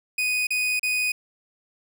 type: tone bursts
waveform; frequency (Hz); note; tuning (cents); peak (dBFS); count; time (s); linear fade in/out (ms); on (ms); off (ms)
40% pulse; 2489; D#7; 0; -21; 3; 0.18-1.12; 5; 290; 35
effects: none